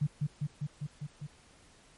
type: tone with echo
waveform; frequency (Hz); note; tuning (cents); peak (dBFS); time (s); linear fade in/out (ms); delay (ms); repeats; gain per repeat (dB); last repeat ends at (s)
sine; 146.83; D3; 0; -25; 0.01-0.07; 10; 200; 6; -2; 1.27
effects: pink hiss -60 dBFS RMS until 1.97 s + MP3 48 kbps